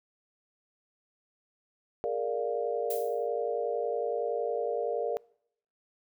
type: chord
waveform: sine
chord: Bb dominant seventh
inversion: third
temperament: equal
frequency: 415.3 / 466.2 / 587.3 / 698.5 Hz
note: Ab4 / Bb4 / D5 / F5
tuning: 0 / 0 / 0 / 0 cents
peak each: -36 / -31 / -34 / -36 dBFS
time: 2.04-5.17 s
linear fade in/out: 0 ms
type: noise with exponential decay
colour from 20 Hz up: violet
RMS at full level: -35 dBFS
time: 2.9-3.27 s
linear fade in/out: 5 ms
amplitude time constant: 80 ms
effects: noise-tail reverb RT60 0.7 s tail -25 dB re dry